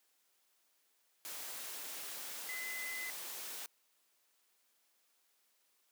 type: tone in noise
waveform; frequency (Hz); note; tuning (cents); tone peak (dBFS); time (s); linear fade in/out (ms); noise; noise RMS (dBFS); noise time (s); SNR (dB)
sine; 2027; B6; +45; -41; 2.49-3.1; 0; white; -45; 1.25-3.66; +1
effects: white hiss -75 dBFS RMS until 5.91 s + high-pass 300 Hz 12 dB/octave